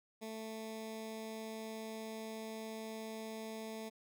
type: tone with notch filter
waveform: 15% pulse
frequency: 220.8 Hz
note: A3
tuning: 6 cents sharp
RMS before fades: -45 dBFS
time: 0.21-3.9 s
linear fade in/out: 20 ms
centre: 1400 Hz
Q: 1.3
effects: none